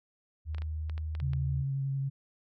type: tone with pitch glide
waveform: sine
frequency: 77.78 to 78.41 Hz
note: D#2 to D#2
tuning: 0 to +14 cents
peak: -32 dBFS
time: 0.45-1.65 s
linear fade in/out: 50 ms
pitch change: +14 cents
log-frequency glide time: 0.67-1.29 s
type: clicks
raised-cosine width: 0.3 ms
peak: -30 dBFS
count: 8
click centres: 0.547 / 0.583 / 0.62 / 0.897 / 0.979 / 1.151 / 1.201 / 1.334 s
type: tone with vibrato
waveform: sine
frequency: 136.4 Hz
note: C#3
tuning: 28 cents flat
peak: -29 dBFS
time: 1.21-2.1 s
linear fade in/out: 20 ms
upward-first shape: sine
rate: 11 Hz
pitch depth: 14 cents each way
effects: none